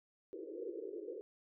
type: band-pass noise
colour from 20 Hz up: white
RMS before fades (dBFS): -45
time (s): 0.33-1.21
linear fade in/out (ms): 0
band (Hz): 320 to 500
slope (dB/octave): 96
effects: none